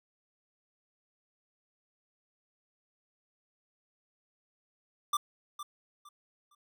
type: tone with echo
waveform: square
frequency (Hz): 1181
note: D6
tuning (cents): +9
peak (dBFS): -27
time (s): 5.13-5.17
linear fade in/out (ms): 5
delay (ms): 460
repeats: 3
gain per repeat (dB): -12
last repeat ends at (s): 6.55
effects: none